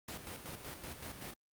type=noise with tremolo; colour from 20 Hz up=pink; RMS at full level=-44 dBFS; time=0.08-1.34 s; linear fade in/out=5 ms; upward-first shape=square; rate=5.3 Hz; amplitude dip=50%; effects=high-pass 60 Hz 12 dB/octave + Opus 48 kbps